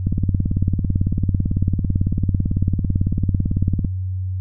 click train, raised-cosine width 5 ms, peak -6 dBFS, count 69, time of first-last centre 0.07-3.848 s, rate 18 Hz, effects added 93 Hz sine -21 dBFS peak until 4.4 s

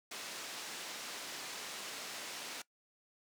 white band-pass noise, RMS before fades -45 dBFS, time 0.11-2.62 s, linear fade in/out 5 ms, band 230 to 6000 Hz, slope 12 dB/octave, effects noise-tail reverb RT60 0.1 s tail -20 dB re dry

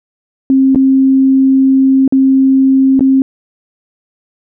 sine tone with dropouts, 266.7 Hz, C4, 33 cents sharp, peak -5 dBFS, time 0.5-3.22 s, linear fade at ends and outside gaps 1 ms, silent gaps 0.748-0.758 / 2.078-2.124 / 2.994-3.007 s, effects none

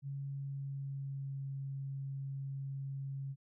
sine tone with pitch glide, 138.8 to 136.81 Hz, C#3 to C#3, +3 to -22 cents, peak -38 dBFS, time 0.02-3.36 s, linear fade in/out 50 ms, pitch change -25 cents, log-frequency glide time 0.2-1.48 s, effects none

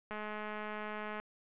click train, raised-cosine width 0.5 ms, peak -27 dBFS, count 232, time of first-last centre 0.11-1.2 s, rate 212 Hz, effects resampled to 8000 Hz + 11-bit

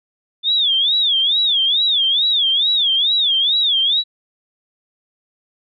sine tone with vibrato, 3499 Hz, A7, 10 cents flat, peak -13 dBFS, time 0.43-4.04 s, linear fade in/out 50 ms, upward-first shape sine, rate 2.3 Hz, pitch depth 190 cents each way, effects none

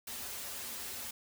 white noise with comb filter, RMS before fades -42 dBFS, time 0.07-1.11 s, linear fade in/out 5 ms, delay 6.3 ms, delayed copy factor -0.8, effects none

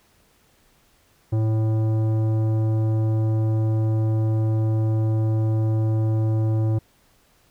sine tone with tanh clipping, 110 Hz, A2, in tune, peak -20 dBFS, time 1.32-6.79 s, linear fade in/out 10 ms, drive 13 dB, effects pink hiss -60 dBFS RMS until 7.5 s

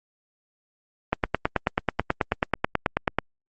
click train, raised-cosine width 0.5 ms, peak -5 dBFS, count 20, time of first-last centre 1.13-3.186 s, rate 9.24 Hz, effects Opus 24 kbps

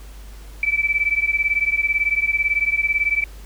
sine beating tone pair, 2306 / 2324 Hz, D7 / D7, -32 / -19 cents, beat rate 18 Hz, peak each -20 dBFS, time 0.63-3.24 s, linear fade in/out 2 ms, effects added 50 Hz sine -36 dBFS peak until 3.45 s + pink hiss -47 dBFS RMS until 3.45 s

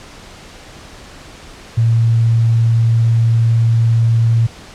sine tone, 114.7 Hz, A#2, 28 cents flat, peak -9 dBFS, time 1.77-4.47 s, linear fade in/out 10 ms, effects pink hiss -37 dBFS RMS until 4.74 s + low-pass 7000 Hz 12 dB/octave

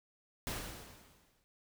pink noise with exponential decay, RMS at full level -37 dBFS, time 0.47-1.44 s, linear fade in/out 0 ms, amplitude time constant 210 ms, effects none

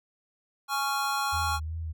square chord, Db major, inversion second, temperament just, 831.5 / 1108.7 / 1385.9 Hz, Ab5 / Db6 / F6, +2 / 0 / -14 cents, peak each -32 dBFS, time 0.68-1.6 s, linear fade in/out 50 ms
sine tone with vibrato, 79.7 Hz, D#2, 42 cents sharp, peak -31 dBFS, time 1.32-1.93 s, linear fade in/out 20 ms, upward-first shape sine, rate 2.7 Hz, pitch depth 51 cents each way
effects none

